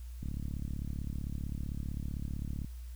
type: click train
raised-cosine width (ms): 5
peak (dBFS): -26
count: 87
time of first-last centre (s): 0.23-2.646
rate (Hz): 35.6
effects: added 60 Hz sine -41 dBFS peak until 2.95 s + white hiss -62 dBFS RMS until 2.95 s